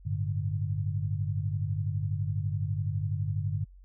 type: chord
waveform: sine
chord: G suspended second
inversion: none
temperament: equal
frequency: 98 / 110 / 146.83 Hz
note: G2 / A2 / D3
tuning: 0 / 0 / 0 cents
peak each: -30 / -34 / -33 dBFS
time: 0.05-3.65 s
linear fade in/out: 20 ms
effects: added 46 Hz sine -49 dBFS peak until 3.84 s